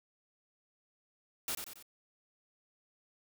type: noise with echo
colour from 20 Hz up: white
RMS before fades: -36 dBFS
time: 1.48-1.55 s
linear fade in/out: 2 ms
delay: 92 ms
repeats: 3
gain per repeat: -6 dB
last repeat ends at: 1.826 s
effects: none